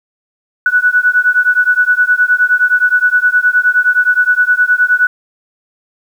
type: beating tone pair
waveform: sine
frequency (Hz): 1474 / 1483.6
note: F#6 / F#6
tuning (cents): -7 / +4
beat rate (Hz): 9.6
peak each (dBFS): -11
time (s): 0.66-5.07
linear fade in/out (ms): 2
effects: 7-bit